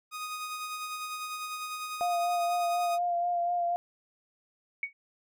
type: tone with tremolo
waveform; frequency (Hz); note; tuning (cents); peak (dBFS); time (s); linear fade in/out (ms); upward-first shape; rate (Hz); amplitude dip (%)
sawtooth; 1244.5; D#6; 0; -30; 0.11-2.99; 50; sine; 10; 35
type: tone with vibrato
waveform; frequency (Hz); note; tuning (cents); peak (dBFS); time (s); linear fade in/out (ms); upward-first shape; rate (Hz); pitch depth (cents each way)
sine; 698.5; F5; 0; -26; 2.01-3.76; 0; sine; 4.1; 22
type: tone with exponential decay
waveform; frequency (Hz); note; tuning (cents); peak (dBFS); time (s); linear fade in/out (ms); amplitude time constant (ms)
sine; 2235; C#7; +14; -25; 4.83-4.93; 2; 21
effects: none